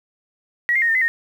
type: tone with pitch steps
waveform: sine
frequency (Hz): 1917 / 2112 / 1863 / 1812 / 2035 / 1851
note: A#6 / C7 / A#6 / A#6 / C7 / A#6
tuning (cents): +48 / +16 / -2 / -50 / -49 / -13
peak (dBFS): -15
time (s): 0.69-1.08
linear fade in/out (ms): 0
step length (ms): 65
effects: 8-bit